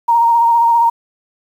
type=tone with vibrato; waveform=sine; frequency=932.3 Hz; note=A#5; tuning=in tune; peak=-8 dBFS; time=0.08-0.9 s; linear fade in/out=10 ms; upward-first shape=sine; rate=15 Hz; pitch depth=24 cents each way; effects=7-bit